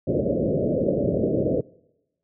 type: low-pass noise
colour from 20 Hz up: white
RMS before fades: -22 dBFS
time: 0.07-1.61 s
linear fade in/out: 5 ms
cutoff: 610 Hz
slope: 96 dB/octave
effects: noise-tail reverb RT60 1.0 s tail -25 dB re dry + high-pass 100 Hz 12 dB/octave